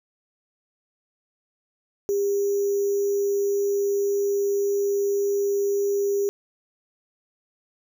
sine tone with sample-and-hold, 400.9 Hz, G4, 39 cents sharp, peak -20 dBFS, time 2.09-6.29 s, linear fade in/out 0 ms, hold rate 6300 Hz, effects none

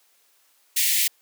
white high-pass noise, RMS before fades -21 dBFS, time 0.76-1.08 s, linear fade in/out 10 ms, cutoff 1800 Hz, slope 96 dB/octave, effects white hiss -62 dBFS RMS until 1.21 s + high-pass 400 Hz 12 dB/octave

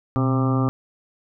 harmonic tone with a mistuned harmonic, 132.1 Hz, C3, 17 cents sharp, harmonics 1 / 2 / 3 / 4 / 5 / 6 / 7 / 8 / 9 / 10, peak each -20 / -22 / -31 / -32 / -36 / -34 / -38 / -39 / -29 / -40 dBFS, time 0.16-0.69 s, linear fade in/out 0 ms, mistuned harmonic 1, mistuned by -97 cents, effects none

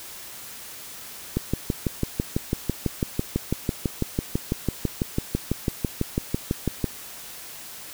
click train, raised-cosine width 3 ms, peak -9 dBFS, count 34, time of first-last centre 1.37-6.843 s, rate 6.03 Hz, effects white hiss -40 dBFS RMS until 7.93 s

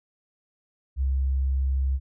sine tone, 66.8 Hz, C2, 36 cents sharp, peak -21 dBFS, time 0.96-2 s, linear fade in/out 50 ms, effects none

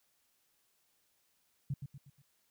sine tone with echo, 138.59 Hz, C#3, in tune, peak -32 dBFS, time 1.7-1.74 s, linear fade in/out 5 ms, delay 120 ms, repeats 4, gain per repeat -7 dB, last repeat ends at 2.22 s, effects white hiss -75 dBFS RMS until 2.5 s

